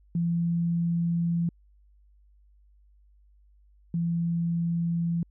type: tone pair in turn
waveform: sine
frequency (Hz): 169.7 / 169.04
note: F3 / E3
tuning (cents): -49 / +44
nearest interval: unison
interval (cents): 7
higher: first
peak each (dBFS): -23 / -24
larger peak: first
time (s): 0.15-1.49 / 3.94-5.23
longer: first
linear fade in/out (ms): 2
effects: added 50 Hz sine -56 dBFS peak until 5.3 s